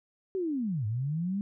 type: linear two-way sweep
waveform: sine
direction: down then up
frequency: 391.1 to 101.7 to 206.8 Hz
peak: -28 dBFS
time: 0.35-1.41 s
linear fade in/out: 0 ms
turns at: 0.86 s
effects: none